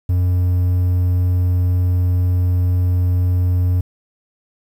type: tone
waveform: triangle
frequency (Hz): 89.8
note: F2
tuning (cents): +49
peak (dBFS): -11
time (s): 0.09-3.81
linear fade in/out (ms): 5
effects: 8-bit